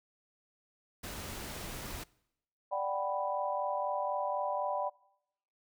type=noise; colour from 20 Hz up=pink; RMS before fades=-42 dBFS; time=1.03-2.04 s; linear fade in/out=10 ms
type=chord; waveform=sine; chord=G major seventh; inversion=second; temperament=equal; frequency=587.3 / 740 / 784 / 987.8 Hz; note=D5 / F#5 / G5 / B5; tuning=0 / 0 / 0 / 0 cents; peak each=-35 / -39 / -37 / -36 dBFS; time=2.71-4.9 s; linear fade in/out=20 ms
effects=noise-tail reverb RT60 0.8 s tail -23 dB re dry